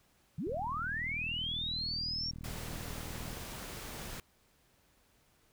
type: linear sweep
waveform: sine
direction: up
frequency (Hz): 123.47 to 5600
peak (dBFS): -34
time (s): 0.38-2.31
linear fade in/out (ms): 5
type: click train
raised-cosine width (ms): 5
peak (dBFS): -33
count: 116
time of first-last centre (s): 0.47-3.331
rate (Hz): 40.2
type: noise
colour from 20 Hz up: pink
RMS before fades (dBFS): -44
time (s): 2.44-4.2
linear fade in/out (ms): 2
effects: pink hiss -69 dBFS RMS until 5.52 s